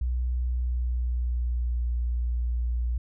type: tone with pitch glide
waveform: sine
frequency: 61.6 to 59.71 Hz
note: B1 to A#1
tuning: -4 to +42 cents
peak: -24 dBFS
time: 0.01-2.98 s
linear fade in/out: 5 ms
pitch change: -54 cents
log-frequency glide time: 0.43-1.86 s
effects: none